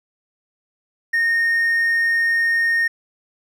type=tone; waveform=triangle; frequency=1844 Hz; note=A#6; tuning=19 cents flat; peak=-13 dBFS; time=1.13-2.88 s; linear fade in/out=10 ms; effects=tanh soft clip ceiling -9 dBFS